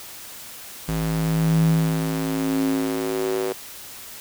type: tone with high-pass filter sweep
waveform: square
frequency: 54 Hz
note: A1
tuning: 32 cents flat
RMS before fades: -22 dBFS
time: 0.88-3.53 s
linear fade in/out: 10 ms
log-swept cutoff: 110 to 420 Hz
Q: 5.3
effects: white hiss -39 dBFS RMS until 4.2 s